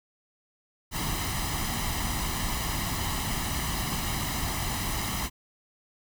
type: noise with comb filter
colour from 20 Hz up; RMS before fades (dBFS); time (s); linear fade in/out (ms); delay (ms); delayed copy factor
pink; -30; 0.91-5.3; 50; 1; +0.65
effects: none

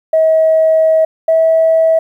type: tone pair in turn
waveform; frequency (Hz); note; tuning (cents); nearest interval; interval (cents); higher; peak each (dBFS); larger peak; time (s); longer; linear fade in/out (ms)
sine; 639 / 648.3; D#5 / E5; +46 / -29; unison; 25; second; -6; neither; 0.13-1.05 / 1.28-1.99; first; 5
effects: tanh soft clip ceiling -2 dBFS + 8-bit

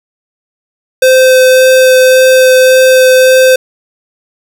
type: tone with vibrato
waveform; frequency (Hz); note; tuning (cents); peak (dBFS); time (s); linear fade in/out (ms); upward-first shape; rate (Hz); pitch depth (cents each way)
square; 516; C5; -24; -3; 1.02-3.56; 5; sine; 1.8; 8
effects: none

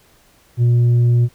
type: tone with tanh clipping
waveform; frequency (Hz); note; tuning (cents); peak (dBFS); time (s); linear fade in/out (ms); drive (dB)
sine; 120; B2; -49; -11; 0.57-1.29; 50; 3
effects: pink hiss -53 dBFS RMS until 1.34 s

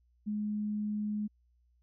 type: tone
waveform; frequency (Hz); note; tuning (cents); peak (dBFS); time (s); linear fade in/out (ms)
sine; 210; G#3; +19; -31; 0.26-1.28; 20
effects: added 60 Hz sine -66 dBFS peak until 1.82 s

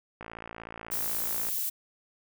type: click train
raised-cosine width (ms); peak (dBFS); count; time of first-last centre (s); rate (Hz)
0.5; -25; 73; 0.21-1.487; 56.4
type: noise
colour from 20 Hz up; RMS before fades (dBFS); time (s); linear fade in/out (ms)
violet; -31; 0.91-1.7; 10
effects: none

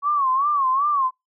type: tone with vibrato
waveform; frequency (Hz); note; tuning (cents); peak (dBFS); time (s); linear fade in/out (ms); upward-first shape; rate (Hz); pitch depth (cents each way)
sine; 1108.7; C#6; 0; -17; 0.02-1.11; 50; sine; 2.6; 130
effects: noise-tail reverb RT60 0.2 s tail -26 dB re dry

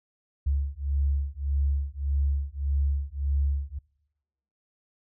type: beating tone pair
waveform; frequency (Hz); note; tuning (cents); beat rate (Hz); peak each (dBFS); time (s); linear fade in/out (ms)
sine; 69.3 / 71; C#2 / C#2; 0 / +42; 1.7; -27; 0.46-3.79; 10
effects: noise-tail reverb RT60 1.0 s tail -26 dB re dry

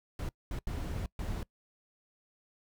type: noise bursts at uneven times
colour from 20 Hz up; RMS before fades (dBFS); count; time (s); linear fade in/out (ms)
brown; -36; 4; 0.19-0.29 / 0.51-0.59 / 0.67-1.06 / 1.19-1.43; 2
effects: noise-tail reverb RT60 0.1 s tail -23 dB re dry

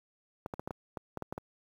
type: clicks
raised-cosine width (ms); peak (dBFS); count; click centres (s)
1; -23; 10; 0.461 / 0.538 / 0.595 / 0.675 / 0.708 / 0.972 / 1.173 / 1.223 / 1.325 / 1.379
effects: high-pass 60 Hz 12 dB/octave + 9-bit

